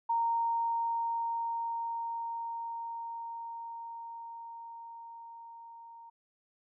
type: tone with level ramp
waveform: sine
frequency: 926 Hz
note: A#5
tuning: 12 cents flat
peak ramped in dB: -26 to -48 dBFS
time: 0.09-6.1 s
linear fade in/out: 10 ms
effects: none